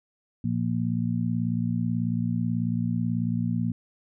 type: harmonic tone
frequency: 58.27 Hz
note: A#1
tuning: in tune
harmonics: 2 / 3 / 4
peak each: -28 / -28 / -28 dBFS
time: 0.44-3.72 s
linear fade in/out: 5 ms
effects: none